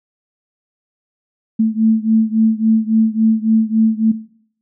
sine beating tone pair, 220 / 223.6 Hz, A3 / A3, 0 / +28 cents, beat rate 3.6 Hz, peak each -15 dBFS, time 1.59-4.12 s, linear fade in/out 10 ms, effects noise-tail reverb RT60 0.6 s tail -17 dB re dry

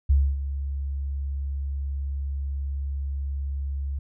sine tone with ADSR envelope, 69.3 Hz, C#2, in tune, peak -14 dBFS, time 0.09-3.99 s, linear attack 13 ms, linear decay 260 ms, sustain -12 dB, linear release 5 ms, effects none

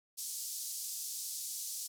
pink band-pass noise, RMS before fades -41 dBFS, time 0.17-1.88 s, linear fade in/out 20 ms, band 5200 to 14000 Hz, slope 24 dB/octave, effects none

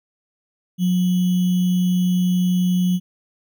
sine tone with sample-and-hold, 180.7 Hz, F#3, 41 cents flat, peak -15 dBFS, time 0.78-3 s, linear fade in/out 50 ms, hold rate 3150 Hz, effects none

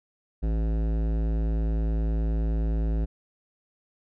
sine tone with hard clipping, 54.8 Hz, A1, 6 cents flat, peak -25 dBFS, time 0.42-3.06 s, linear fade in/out 20 ms, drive 16 dB, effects none

